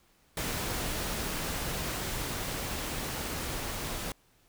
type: noise with level ramp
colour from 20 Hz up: pink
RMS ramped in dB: -33 to -36 dBFS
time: 0.37-4.12 s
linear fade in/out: 2 ms
effects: pink hiss -66 dBFS RMS until 4.48 s